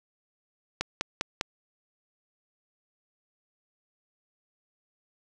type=click train; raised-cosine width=0.2 ms; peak=-10 dBFS; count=4; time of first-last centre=0.81-1.411 s; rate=4.99 Hz; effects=none